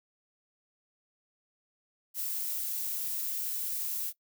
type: noise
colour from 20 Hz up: violet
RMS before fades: -34 dBFS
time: 2.14-4.13 s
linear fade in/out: 50 ms
effects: noise-tail reverb RT60 0.1 s tail -20 dB re dry